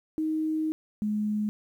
sine tone pair in turn, 313.5 / 210.9 Hz, D#4 / G#3, +13 / +27 cents, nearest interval perfect fifth, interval 686 cents, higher first, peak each -25 dBFS, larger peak neither, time 0.18-0.72 / 1.02-1.49 s, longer first, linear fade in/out 0 ms, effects 10-bit

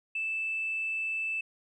triangle tone with tanh clipping, 2637 Hz, E7, in tune, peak -29 dBFS, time 0.15-1.41 s, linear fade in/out 5 ms, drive 1 dB, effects resampled to 22050 Hz

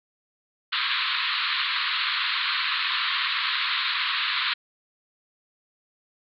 white band-pass noise, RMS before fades -26 dBFS, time 0.72-4.54 s, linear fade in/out 10 ms, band 1000 to 4300 Hz, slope 96 dB/octave, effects none

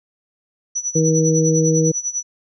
sine tone with tremolo, 5920 Hz, F#8, in tune, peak -18 dBFS, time 0.75-2.23 s, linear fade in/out 10 ms, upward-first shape sine, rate 10 Hz, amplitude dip 85%
harmonic tone, 159.4 Hz, D#3, 42 cents sharp, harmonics 1 / 2 / 3, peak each -16 / -20 / -18 dBFS, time 0.95-1.92 s, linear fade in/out 10 ms
effects none

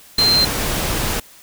sine tone in noise, 4141 Hz, C8, 19 cents flat, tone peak -12 dBFS, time 0.18-0.45 s, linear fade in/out 5 ms, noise pink, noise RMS -21 dBFS, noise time 0.18-1.2 s, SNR +6 dB, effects white hiss -45 dBFS RMS until 1.42 s

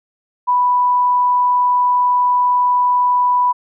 sine tone, 987.8 Hz, B5, in tune, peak -11 dBFS, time 0.47-3.53 s, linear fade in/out 20 ms, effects none

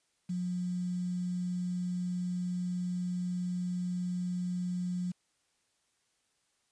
sine tone with quantisation, 179.2 Hz, F3, 45 cents sharp, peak -31 dBFS, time 0.29-5.12 s, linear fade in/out 10 ms, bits 9, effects white hiss -75 dBFS RMS until 6.71 s + resampled to 22050 Hz

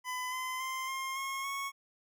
25% pulse tone with pitch steps, 1006 / 1024.8 / 1043.9 / 1063.4 / 1083.2 / 1103.4 Hz, B5 / C6 / C6 / C6 / C#6 / C#6, +32 / -36 / -4 / +28 / -40 / -8 cents, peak -31 dBFS, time 0.04-1.72 s, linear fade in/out 50 ms, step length 280 ms, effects none

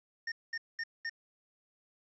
square tone bursts, 1829 Hz, A#6, 33 cents flat, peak -35 dBFS, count 4, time 0.27-1.096 s, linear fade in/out 5 ms, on 49 ms, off 210 ms, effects resampled to 16000 Hz + 11-bit

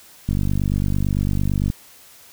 click train, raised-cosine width 5 ms, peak -9 dBFS, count 70, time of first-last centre 0.29-1.701 s, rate 48.9 Hz, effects white hiss -47 dBFS RMS until 2.32 s

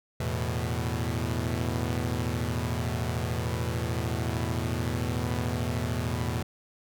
sawtooth chord, E suspended fourth, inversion none, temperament equal, 82.41 / 110 / 123.47 Hz, E2 / A2 / B2, 0 / 0 / 0 cents, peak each -28 dBFS, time 0.2-6.43 s, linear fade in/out 5 ms, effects none

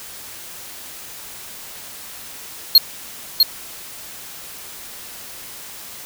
square tone with echo, 4260 Hz, C8, 30 cents sharp, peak -5 dBFS, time 2.75-2.78 s, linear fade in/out 2 ms, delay 650 ms, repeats 1, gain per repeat -4 dB, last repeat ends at 3.43 s, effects white hiss -36 dBFS RMS until 6.05 s

